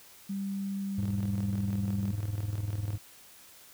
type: tone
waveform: sine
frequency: 196.7 Hz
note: G3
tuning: 6 cents sharp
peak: -31 dBFS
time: 0.29-2.12 s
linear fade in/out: 10 ms
type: tone with tremolo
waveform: triangle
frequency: 103 Hz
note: G#2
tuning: 14 cents flat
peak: -26 dBFS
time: 0.98-2.98 s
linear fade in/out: 5 ms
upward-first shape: square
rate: 20 Hz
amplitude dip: 65%
effects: white hiss -54 dBFS RMS until 3.73 s